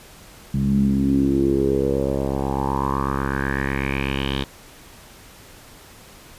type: tone with low-pass filter sweep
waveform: 10% pulse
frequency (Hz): 68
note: C#2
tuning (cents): -33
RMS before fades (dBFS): -21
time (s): 0.54-4.44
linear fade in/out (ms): 5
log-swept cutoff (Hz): 170 to 3500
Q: 5.4
effects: pink hiss -45 dBFS RMS until 6.38 s + resampled to 32000 Hz